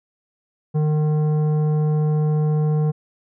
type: tone with tanh clipping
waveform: triangle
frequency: 152.4 Hz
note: D#3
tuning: 36 cents flat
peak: -18 dBFS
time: 0.74-2.92 s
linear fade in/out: 20 ms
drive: 15 dB
effects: none